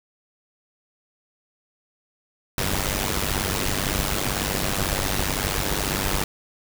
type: noise with amplitude modulation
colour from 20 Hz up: pink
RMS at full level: -21 dBFS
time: 2.58-6.24 s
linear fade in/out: 2 ms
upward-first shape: sine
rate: 98 Hz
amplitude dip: 85%
effects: none